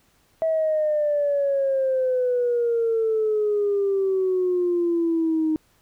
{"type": "exponential sweep", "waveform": "sine", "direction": "down", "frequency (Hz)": [650, 310.8], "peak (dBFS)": -18, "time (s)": [0.42, 5.56], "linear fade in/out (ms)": 0, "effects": ["tanh soft clip ceiling -14 dBFS", "pink hiss -62 dBFS RMS until 5.81 s"]}